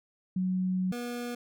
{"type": "tone pair in turn", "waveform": ["sine", "25% pulse"], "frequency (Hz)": [185, 241.5], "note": ["F#3", "B3"], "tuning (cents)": [0, -39], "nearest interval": "perfect fourth", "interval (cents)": 461, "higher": "second", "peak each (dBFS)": [-26, -30], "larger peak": "first", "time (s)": [[0.36, 0.92], [0.92, 1.35]], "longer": "first", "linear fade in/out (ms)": 5, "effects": []}